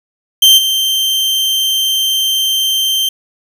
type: tone with level steps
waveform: 40% pulse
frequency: 3136 Hz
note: G7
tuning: in tune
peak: -3 / -11 dBFS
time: 0.42-3.09 s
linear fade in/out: 5 ms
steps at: 0.57 s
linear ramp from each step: 20 ms
effects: none